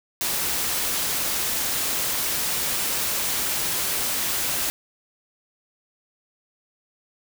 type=noise; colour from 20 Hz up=white; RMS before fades=-25 dBFS; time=0.21-4.7 s; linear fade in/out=0 ms; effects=none